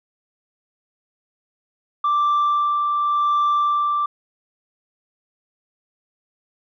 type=tone with tremolo; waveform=sine; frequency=1174.7 Hz; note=D6; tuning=in tune; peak=-13 dBFS; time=2.04-4.06 s; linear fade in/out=5 ms; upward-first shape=sine; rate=0.89 Hz; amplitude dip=35%; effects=tanh soft clip ceiling -14 dBFS